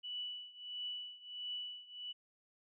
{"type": "tone with tremolo", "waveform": "sine", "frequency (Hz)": 2960, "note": "F#7", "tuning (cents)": 0, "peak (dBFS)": -38, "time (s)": [0.03, 2.13], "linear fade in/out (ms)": 20, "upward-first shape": "triangle", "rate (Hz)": 1.5, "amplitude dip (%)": 90, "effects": []}